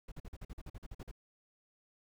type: noise bursts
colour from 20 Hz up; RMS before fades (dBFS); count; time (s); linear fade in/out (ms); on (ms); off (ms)
brown; -45; 13; 0.08-1.114; 5; 38; 45
effects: none